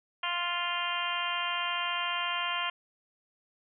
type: harmonic tone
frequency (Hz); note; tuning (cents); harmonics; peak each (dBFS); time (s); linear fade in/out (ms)
349.2; F4; 0; 2 / 3 / 4 / 5 / 6 / 7 / 8 / 9; -40 / -34 / -38 / -40 / -40 / -40 / -36 / -37; 0.23-2.7; 5
effects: none